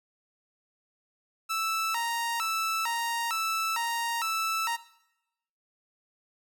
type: tone with vibrato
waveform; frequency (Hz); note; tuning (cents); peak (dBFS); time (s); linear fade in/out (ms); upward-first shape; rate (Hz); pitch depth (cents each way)
sawtooth; 1108.7; C#6; 0; -24; 1.49-4.77; 20; square; 1.1; 300
effects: noise-tail reverb RT60 0.9 s tail -19 dB re dry